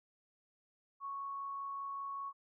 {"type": "tone with amplitude modulation", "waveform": "sine", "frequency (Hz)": 1108.7, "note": "C#6", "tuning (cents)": 0, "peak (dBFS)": -38, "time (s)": [1, 2.33], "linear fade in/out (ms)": 50, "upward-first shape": "sine", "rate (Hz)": 65.1, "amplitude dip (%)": 25, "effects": []}